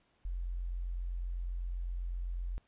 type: tone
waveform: sine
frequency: 43.93 Hz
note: F1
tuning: 11 cents sharp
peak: -34 dBFS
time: 0.25-2.58 s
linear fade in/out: 0 ms
effects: pink hiss -72 dBFS RMS until 2.67 s + resampled to 8000 Hz